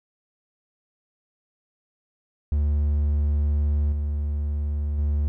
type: tone with level steps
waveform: triangle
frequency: 73.42 Hz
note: D2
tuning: in tune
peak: -17 / -21 / -18 dBFS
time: 2.52-5.28 s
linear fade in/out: 0 ms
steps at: 3.92 / 4.98 s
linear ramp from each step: 5 ms
effects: none